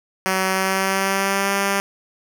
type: tone with pitch glide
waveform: 5% pulse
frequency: 189 to 197.82 Hz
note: F#3 to G3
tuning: +37 to +16 cents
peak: -7 dBFS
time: 0.26-1.8 s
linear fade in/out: 0 ms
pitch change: +79 cents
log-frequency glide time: 0.46-1.52 s
effects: none